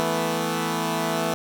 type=chord; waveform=10% pulse; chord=E suspended fourth; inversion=none; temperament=equal; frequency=164.81 / 220 / 246.9 Hz; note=E3 / A3 / B3; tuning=0 / 0 / 0 cents; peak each=-18 / -19 / -21 dBFS; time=0-1.34 s; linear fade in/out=0 ms; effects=none